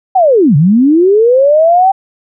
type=linear two-way sweep; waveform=sine; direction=down then up; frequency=784 to 134.3 to 784 Hz; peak=-4 dBFS; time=0.15-1.92 s; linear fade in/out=10 ms; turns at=0.56 s; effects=none